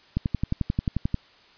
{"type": "click train", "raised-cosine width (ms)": 5, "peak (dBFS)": -11, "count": 12, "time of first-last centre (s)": [0.17, 1.143], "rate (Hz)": 11.3, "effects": ["white hiss -55 dBFS RMS until 1.57 s", "resampled to 11025 Hz"]}